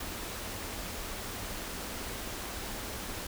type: band-stop noise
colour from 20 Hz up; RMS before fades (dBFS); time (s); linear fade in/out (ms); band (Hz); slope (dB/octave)
pink; -39; 0-3.27; 5; 120 to 170; 96
effects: none